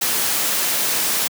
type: noise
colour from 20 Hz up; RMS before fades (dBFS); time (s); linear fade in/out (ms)
white; -20; 0.01-1.28; 10
effects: high-pass 150 Hz 12 dB/octave